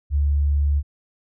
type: tone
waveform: sine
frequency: 72 Hz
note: D2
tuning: 34 cents flat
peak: -16 dBFS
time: 0.1-0.83 s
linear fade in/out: 50 ms
effects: none